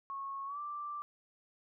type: tone with pitch glide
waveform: sine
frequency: 1097 to 1175.7 Hz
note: C#6 to D6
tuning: -18 to +2 cents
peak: -38 dBFS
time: 0.1-1.02 s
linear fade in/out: 0 ms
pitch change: +120 cents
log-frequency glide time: 0.46-0.59 s
effects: none